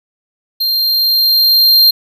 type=tone with level ramp; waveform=square; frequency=4186 Hz; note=C8; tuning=in tune; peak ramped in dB=-13 to -5 dBFS; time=0.6-1.91 s; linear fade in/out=10 ms; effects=none